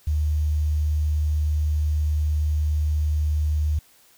sine tone with quantisation, 75.8 Hz, D#2, 45 cents flat, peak -19 dBFS, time 0.07-3.79 s, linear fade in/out 5 ms, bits 8, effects white hiss -56 dBFS RMS until 4.17 s

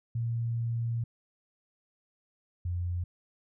sine tone pair in turn, 116.54 / 88.07 Hz, A#2 / F2, 0 / +15 cents, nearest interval perfect fourth, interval 485 cents, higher first, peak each -28 / -29 dBFS, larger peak first, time 0.15-1.04 / 2.65-3.04 s, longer first, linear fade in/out 5 ms, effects none

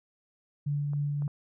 sine tone with tremolo, 144.8 Hz, D3, 24 cents flat, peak -26 dBFS, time 0.66-1.28 s, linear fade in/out 10 ms, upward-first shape triangle, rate 3.6 Hz, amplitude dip 25%
clicks, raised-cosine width 1 ms, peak -35 dBFS, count 3, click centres 0.934 / 1.222 / 1.279 s
effects none

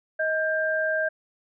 sine tone pair together, 630 / 1589.3 Hz, D#5 / G6, +21 / +23 cents, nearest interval octave + major third, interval 1602 cents, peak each -25 dBFS, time 0.19-1.09 s, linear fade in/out 10 ms, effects none

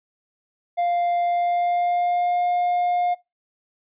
triangle tone with pitch glide, 698.5 to 710.3 Hz, F5 to F5, 0 to +29 cents, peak -17 dBFS, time 0.77-3.15 s, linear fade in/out 20 ms, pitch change +29 cents, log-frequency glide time 1.23-2.46 s, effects noise-tail reverb RT60 0.2 s tail -20 dB re dry + resampled to 8000 Hz

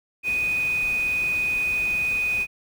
sine tone in noise, 2489 Hz, D#7, in tune, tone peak -21 dBFS, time 0.23-2.47 s, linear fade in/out 50 ms, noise pink, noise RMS -39 dBFS, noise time 0.23-2.47 s, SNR +15 dB, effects none

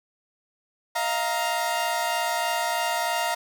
sawtooth chord, Eb suspended second, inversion none, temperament equal with one note detuned, 635.3 / 698.5 / 932.3 Hz, Eb5 / F5 / Bb5, +36 / 0 / 0 cents, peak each -28 / -24 / -23 dBFS, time 0.95-3.35 s, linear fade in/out 10 ms, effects none

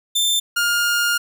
sawtooth tone pair in turn, 3564 / 1414.4 Hz, A7 / F6, +22 / +22 cents, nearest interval octave + major third, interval 1600 cents, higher first, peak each -13 dBFS, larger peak neither, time 0.15-0.4 / 0.56-1.18 s, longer second, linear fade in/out 10 ms, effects none

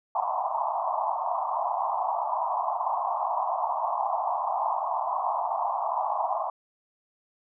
white band-pass noise, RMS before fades -28 dBFS, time 0.15-6.5 s, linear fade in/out 5 ms, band 650 to 1100 Hz, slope 96 dB/octave, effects none

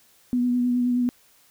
sine tone with vibrato, 245.8 Hz, B3, 8 cents flat, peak -19 dBFS, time 0.33-1.09 s, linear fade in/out 0 ms, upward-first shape sine, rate 9.5 Hz, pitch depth 20 cents each way, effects white hiss -58 dBFS RMS until 1.5 s

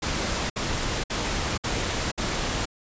pink noise bursts, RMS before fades -27 dBFS, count 5, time 0.02-2.656 s, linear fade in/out 10 ms, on 480 ms, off 59 ms, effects resampled to 16000 Hz

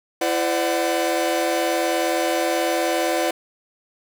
45% pulse tone cluster, 336.3 / 514 / 593 / 742 Hz, E4 / C5 / D5 / F#5, +35 / -31 / +17 / +5 cents, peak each -25 dBFS, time 0.21-3.31 s, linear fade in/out 5 ms, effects none

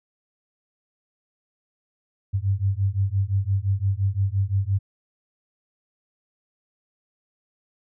sine beating tone pair, 95.3 / 101.1 Hz, G2 / G#2, -48 / -46 cents, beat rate 5.8 Hz, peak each -23 dBFS, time 2.33-4.79 s, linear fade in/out 20 ms, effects none

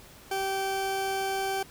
40% pulse tone pair together, 387.9 / 775.8 Hz, G4 / G5, -18 / -18 cents, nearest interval octave, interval 1200 cents, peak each -31 / -30 dBFS, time 0.31-1.63 s, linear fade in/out 5 ms, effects pink hiss -51 dBFS RMS until 1.7 s

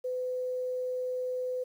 sine tone with quantisation, 505 Hz, B4, 39 cents sharp, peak -30 dBFS, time 0.04-1.64 s, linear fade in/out 10 ms, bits 10, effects none

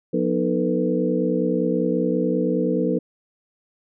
sine tone cluster, 178.7 / 244.5 / 309.7 / 446.5 / 496.1 Hz, F3 / B3 / D#4 / A4 / B4, +40 / -17 / -8 / +25 / +8 cents, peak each -25 dBFS, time 0.13-2.99 s, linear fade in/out 10 ms, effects none

